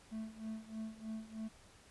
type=tone with tremolo; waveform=triangle; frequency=220 Hz; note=A3; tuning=in tune; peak=-37 dBFS; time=0.11-1.49 s; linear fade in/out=20 ms; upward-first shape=sine; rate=3.2 Hz; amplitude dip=85%; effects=pink hiss -62 dBFS RMS until 1.9 s + resampled to 24000 Hz